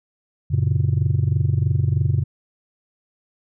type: chord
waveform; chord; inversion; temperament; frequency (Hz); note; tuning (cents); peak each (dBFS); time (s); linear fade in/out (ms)
sine; F# major; none; just; 92.5 / 115.62 / 138.75; F#2 / A#2 / C#3; 0 / -14 / +2; -19; 0.5-2.24; 20
effects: tanh soft clip ceiling -11 dBFS